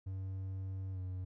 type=tone with pitch glide; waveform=triangle; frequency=95.3 to 92.43 Hz; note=G2 to F#2; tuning=-48 to -1 cents; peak=-36 dBFS; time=0.06-1.25 s; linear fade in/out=10 ms; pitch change=-53 cents; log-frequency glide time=0.92-0.99 s; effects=none